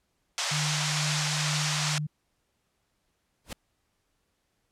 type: band-pass noise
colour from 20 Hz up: white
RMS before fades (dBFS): -30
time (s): 0.38-1.98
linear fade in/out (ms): 0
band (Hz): 650 to 6900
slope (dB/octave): 24
type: tone with tremolo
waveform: sine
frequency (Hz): 150.7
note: D3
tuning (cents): +45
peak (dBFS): -28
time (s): 0.51-2.07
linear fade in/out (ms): 10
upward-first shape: sine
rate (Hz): 2.2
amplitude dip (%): 25
type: noise with exponential growth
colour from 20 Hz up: pink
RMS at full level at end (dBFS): -30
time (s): 3.44-3.53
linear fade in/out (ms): 5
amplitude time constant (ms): 18
effects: pink hiss -75 dBFS RMS until 4.71 s + low-pass 12000 Hz 12 dB/octave